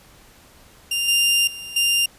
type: tone with level steps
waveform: sawtooth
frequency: 2794 Hz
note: F7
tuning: in tune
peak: -17 / -12 / -29 / -13 dBFS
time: 0.91-2.06 s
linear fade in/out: 5 ms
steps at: 1.08 / 1.47 / 1.76 s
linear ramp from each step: 5 ms
effects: pink hiss -50 dBFS RMS until 2.18 s + resampled to 32000 Hz